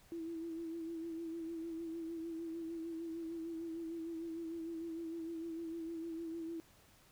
sine tone with vibrato, 330 Hz, E4, 2 cents sharp, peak -40 dBFS, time 0.12-6.6 s, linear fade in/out 0 ms, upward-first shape sine, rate 6.6 Hz, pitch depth 39 cents each way, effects pink hiss -65 dBFS RMS until 7.11 s

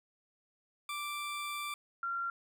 20% pulse / sine tone pair in turn, 1174 / 1377.3 Hz, D6 / F6, -1 / -24 cents, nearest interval minor third, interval 277 cents, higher second, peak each -32 / -33 dBFS, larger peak first, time 0.89-1.74 / 2.03-2.3 s, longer first, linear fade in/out 2 ms, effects none

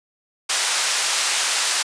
white band-pass noise, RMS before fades -21 dBFS, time 0.49-1.83 s, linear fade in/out 10 ms, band 800 to 8400 Hz, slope 12 dB/octave, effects resampled to 22050 Hz

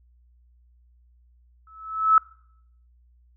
sine tone with exponential growth, 1302 Hz, E6, 22 cents flat, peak -10 dBFS, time 1.67-2.18 s, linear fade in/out 2 ms, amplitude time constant 110 ms, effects noise-tail reverb RT60 0.7 s tail -24 dB re dry + added 60 Hz sine -55 dBFS peak until 3.36 s

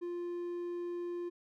triangle tone, 349.2 Hz, F4, in tune, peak -34 dBFS, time 0.01-1.3 s, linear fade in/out 20 ms, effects none

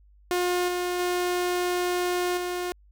sawtooth tone with level steps, 357.2 Hz, F4, 39 cents sharp, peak -19 / -22 / -20 / -24 dBFS, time 0.31-2.72 s, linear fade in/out 0 ms, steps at 0.68 / 0.99 / 2.37 s, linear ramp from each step 5 ms, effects added 50 Hz sine -53 dBFS peak until 2.91 s

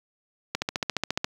click train, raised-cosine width 0.2 ms, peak -8 dBFS, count 11, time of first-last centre 0.55-1.244 s, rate 14.4 Hz, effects high-pass 60 Hz 12 dB/octave + 7-bit

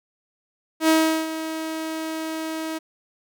sawtooth tone with ADSR envelope, 319.1 Hz, D#4, 44 cents sharp, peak -10 dBFS, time 0.8-2.79 s, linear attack 85 ms, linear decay 380 ms, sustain -13 dB, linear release 17 ms, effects none

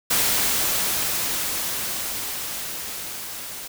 white noise with level ramp, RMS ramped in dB -20 to -35 dBFS, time 0.1-3.68 s, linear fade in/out 10 ms, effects none

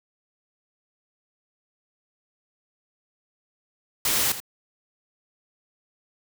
white noise with echo, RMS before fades -23 dBFS, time 4.05-4.32 s, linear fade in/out 2 ms, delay 82 ms, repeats 1, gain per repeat -12 dB, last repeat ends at 4.402 s, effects none

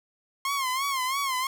sawtooth tone with vibrato, 1069 Hz, C6, 37 cents sharp, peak -22 dBFS, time 0.45-1.47 s, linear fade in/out 2 ms, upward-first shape sine, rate 3 Hz, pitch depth 100 cents each way, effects none

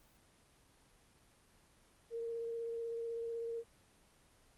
sine tone with vibrato, 462.3 Hz, A#4, 14 cents flat, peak -38 dBFS, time 2.1-3.64 s, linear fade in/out 50 ms, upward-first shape sine, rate 16 Hz, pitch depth 13 cents each way, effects pink hiss -67 dBFS RMS until 4.57 s + Opus 24 kbps

